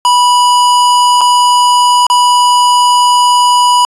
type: tone with dropouts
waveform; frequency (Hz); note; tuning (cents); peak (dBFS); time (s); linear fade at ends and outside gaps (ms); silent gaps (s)
square; 981; B5; -12; -6; 0.05-3.85; 1; 1.209-1.214 / 2.067-2.1
effects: resampled to 24000 Hz